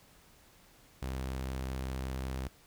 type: tone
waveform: sawtooth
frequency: 65.3 Hz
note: C2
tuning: 3 cents flat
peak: -31 dBFS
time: 1.02-2.48 s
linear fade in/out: 5 ms
effects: pink hiss -61 dBFS RMS until 2.66 s